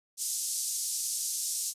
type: band-pass noise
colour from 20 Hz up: pink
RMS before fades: -33 dBFS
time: 0.17-1.74 s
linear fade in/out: 50 ms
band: 5700 to 11000 Hz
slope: 24 dB/octave
effects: resampled to 32000 Hz